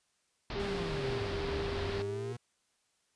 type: low-pass noise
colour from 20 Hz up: pink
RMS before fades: -39 dBFS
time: 0.5-2.02 s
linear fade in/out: 2 ms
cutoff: 4900 Hz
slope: 48 dB/octave
type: tone with tremolo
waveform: sine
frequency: 399.4 Hz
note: G4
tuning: 32 cents sharp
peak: -34 dBFS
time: 0.55-2.33 s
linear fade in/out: 10 ms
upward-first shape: sine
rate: 2.2 Hz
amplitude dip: 30%
type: linear two-way sweep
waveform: 40% pulse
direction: down then up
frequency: 210.7 to 69.3 to 120.9 Hz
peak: -38 dBFS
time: 0.59-2.37 s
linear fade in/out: 10 ms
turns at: 1.45 s
effects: white hiss -75 dBFS RMS until 3.15 s + resampled to 22050 Hz